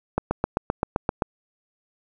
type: click train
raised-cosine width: 1 ms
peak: -7 dBFS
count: 9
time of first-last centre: 0.18-1.222 s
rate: 7.68 Hz
effects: none